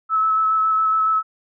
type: tone with vibrato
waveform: sine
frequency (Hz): 1300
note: E6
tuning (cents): -24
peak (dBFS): -15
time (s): 0.09-1.23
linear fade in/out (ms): 50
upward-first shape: square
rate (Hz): 7.2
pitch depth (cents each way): 11
effects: none